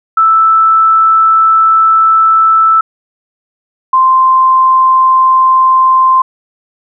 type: tone pair in turn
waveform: sine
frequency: 1318.5 / 1043.4 Hz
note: E6 / C6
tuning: 0 / -5 cents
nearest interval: major third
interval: 405 cents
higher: first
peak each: -4 dBFS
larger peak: neither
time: 0.17-2.81 / 3.93-6.22 s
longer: first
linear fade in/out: 5 ms
effects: none